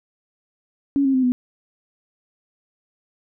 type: tone with pitch steps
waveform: sine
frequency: 279.5 / 269 / 259 / 249.3 Hz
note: C#4 / C4 / C4 / B3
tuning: +14 / +48 / -17 / +16 cents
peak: -15 dBFS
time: 0.96-1.32 s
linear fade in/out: 0 ms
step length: 90 ms
effects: none